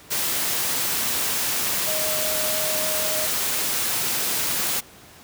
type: tone in noise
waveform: sine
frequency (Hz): 622.3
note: D#5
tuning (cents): 0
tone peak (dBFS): -29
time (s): 1.86-3.27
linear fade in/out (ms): 20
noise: white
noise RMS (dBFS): -24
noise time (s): 0.1-4.81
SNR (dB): -8
effects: pink hiss -47 dBFS RMS until 5.23 s + high-pass 80 Hz 12 dB/octave